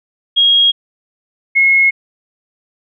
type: tone pair in turn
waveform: sine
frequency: 3276 / 2169 Hz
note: G#7 / C#7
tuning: -24 / -38 cents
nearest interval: perfect fifth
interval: 714 cents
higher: first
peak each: -7 dBFS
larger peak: neither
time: 0.36-0.72 / 1.55-1.91 s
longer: neither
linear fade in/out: 20 ms
effects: none